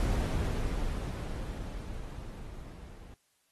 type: noise with level ramp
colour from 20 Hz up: brown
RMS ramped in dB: -28 to -48 dBFS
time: 0-3.14 s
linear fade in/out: 0 ms
effects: white hiss -73 dBFS RMS until 3.51 s + AAC 32 kbps